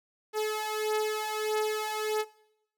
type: beating tone pair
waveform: sawtooth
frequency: 428.5 / 430.1 Hz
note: A4 / A4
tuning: -46 / -39 cents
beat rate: 1.6 Hz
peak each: -29 / -27 dBFS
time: 0.33-2.25 s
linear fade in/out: 50 ms
effects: noise-tail reverb RT60 0.8 s tail -20 dB re dry